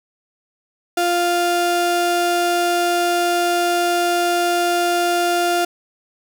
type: tone pair together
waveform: 35% pulse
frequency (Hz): 349.2 / 698.4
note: F4 / F5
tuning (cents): 0 / 0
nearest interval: octave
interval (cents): 1200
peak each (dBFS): -18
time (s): 0.97-5.65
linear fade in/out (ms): 5
effects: none